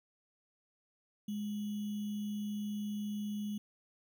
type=tone with sample-and-hold; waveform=sine; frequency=207.7 Hz; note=G#3; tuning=in tune; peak=-35 dBFS; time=1.28-3.58 s; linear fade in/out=5 ms; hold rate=3150 Hz; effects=none